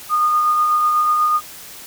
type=tone with tremolo; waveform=sine; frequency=1225 Hz; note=D#6; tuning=27 cents flat; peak=-12 dBFS; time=0.09-1.41 s; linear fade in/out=50 ms; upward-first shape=sine; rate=8.1 Hz; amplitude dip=25%; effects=white hiss -37 dBFS RMS until 1.86 s